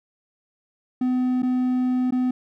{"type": "tone with dropouts", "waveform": "triangle", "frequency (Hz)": 252.7, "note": "B3", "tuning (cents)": 40, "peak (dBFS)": -17, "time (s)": [1.01, 2.31], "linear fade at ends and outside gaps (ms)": 5, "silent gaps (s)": [[1.422, 1.43], [2.108, 2.122]], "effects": []}